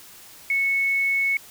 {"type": "tone", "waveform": "sine", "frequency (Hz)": 2205, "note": "C#7", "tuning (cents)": -10, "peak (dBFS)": -19, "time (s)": [0.5, 1.37], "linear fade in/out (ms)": 2, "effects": ["white hiss -46 dBFS RMS until 1.5 s"]}